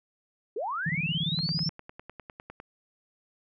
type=linear sweep; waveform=sine; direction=up; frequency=370 to 5470 Hz; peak=-29 dBFS; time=0.56-1.69 s; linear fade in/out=5 ms
type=tone bursts; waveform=sine; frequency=162.1 Hz; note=E3; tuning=29 cents flat; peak=-26 dBFS; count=15; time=0.86-1.693 s; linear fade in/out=5 ms; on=35 ms; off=22 ms
type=click train; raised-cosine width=0.5 ms; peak=-27 dBFS; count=13; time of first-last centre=1.39-2.601 s; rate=9.91 Hz
effects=none